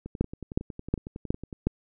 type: two click trains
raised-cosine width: 3 ms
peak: -10 / -24 dBFS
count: 5 / 17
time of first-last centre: 0.21-1.67 / 0.06-1.528 s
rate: 2.74 / 10.9 Hz
effects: none